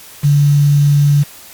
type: tone with quantisation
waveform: sine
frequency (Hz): 144.3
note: D3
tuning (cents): -30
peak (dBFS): -7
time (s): 0.23-1.24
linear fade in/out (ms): 20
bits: 5
effects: white hiss -37 dBFS RMS until 1.53 s + Opus 48 kbps